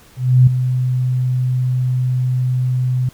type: tone with ADSR envelope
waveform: sine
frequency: 126.9 Hz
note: B2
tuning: 47 cents sharp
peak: -4 dBFS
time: 0.16-3.09 s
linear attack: 310 ms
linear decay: 6 ms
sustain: -10 dB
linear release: 3 ms
effects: pink hiss -47 dBFS RMS until 3.13 s